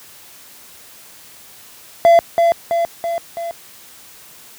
triangle tone with echo, 678 Hz, E5, 49 cents sharp, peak -4 dBFS, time 2.05-2.19 s, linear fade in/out 0 ms, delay 330 ms, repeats 4, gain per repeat -4 dB, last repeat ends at 3.51 s, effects white hiss -42 dBFS RMS until 4.58 s + high-pass 60 Hz 12 dB/octave

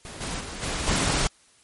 pink noise with level steps, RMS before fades -39 / -31 / -36 / -29 / -23 dBFS, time 0.05-1.27 s, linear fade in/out 0 ms, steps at 0.2 / 0.39 / 0.61 / 0.86 s, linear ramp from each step 20 ms, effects white hiss -58 dBFS RMS until 1.63 s + MP3 48 kbps

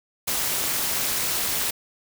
white noise with amplitude modulation, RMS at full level -22 dBFS, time 0.27-1.71 s, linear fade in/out 10 ms, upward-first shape sine, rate 250 Hz, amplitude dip 70%, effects none

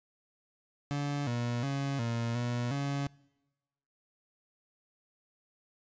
30% pulse tone with pitch steps, 143.6 / 119.8 / 138.8 / 116.8 / 120.9 / 140.6 Hz, D3 / A#2 / C#3 / A#2 / B2 / C#3, -39 / +48 / +3 / +4 / -36 / +25 cents, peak -28 dBFS, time 0.91-3.07 s, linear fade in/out 0 ms, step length 360 ms, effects noise-tail reverb RT60 1.0 s tail -24 dB re dry + resampled to 16000 Hz

